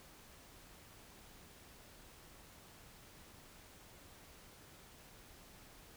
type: silence
effects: pink hiss -59 dBFS RMS until 5.96 s